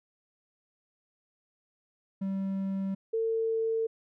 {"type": "tone pair in turn", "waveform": ["triangle", "sine"], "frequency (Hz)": [193.6, 449.7], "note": ["G3", "A4"], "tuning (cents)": [-21, 38], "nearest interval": "octave + minor third", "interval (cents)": 1459, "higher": "second", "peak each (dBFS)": [-27, -26], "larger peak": "second", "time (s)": [[2.21, 2.95], [3.13, 3.87]], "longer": "neither", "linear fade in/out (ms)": 10, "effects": []}